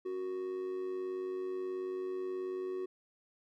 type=tone with amplitude modulation; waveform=triangle; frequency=370.7 Hz; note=F#4; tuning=3 cents sharp; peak=-31 dBFS; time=0.05-2.86 s; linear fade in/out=10 ms; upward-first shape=sine; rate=98.5 Hz; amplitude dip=50%; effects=none